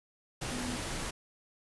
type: tone in noise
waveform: sine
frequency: 246.9 Hz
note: B3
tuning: in tune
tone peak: -37 dBFS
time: 0.51-0.77 s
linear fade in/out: 10 ms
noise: pink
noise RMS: -37 dBFS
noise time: 0.41-1.11 s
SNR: -3 dB
effects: resampled to 24000 Hz